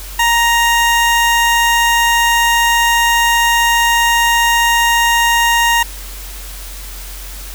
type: tone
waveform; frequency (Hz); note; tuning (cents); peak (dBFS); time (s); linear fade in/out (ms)
20% pulse; 935; A#5; +5; -5; 0.19-5.83; 5
effects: added 46 Hz sine -28 dBFS peak until 7.54 s + white hiss -32 dBFS RMS until 7.54 s